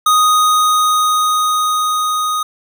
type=tone with level ramp; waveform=square; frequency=1244.5 Hz; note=D#6; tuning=in tune; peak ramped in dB=-9 to -16 dBFS; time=0.06-2.43 s; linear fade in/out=5 ms; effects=none